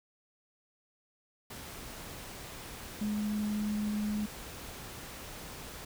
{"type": "tone in noise", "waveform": "sine", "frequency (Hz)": 210, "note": "G#3", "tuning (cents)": 19, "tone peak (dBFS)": -30, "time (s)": [3.01, 4.26], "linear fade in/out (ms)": 5, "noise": "pink", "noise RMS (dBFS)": -45, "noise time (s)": [1.5, 5.85], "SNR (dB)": 12, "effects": []}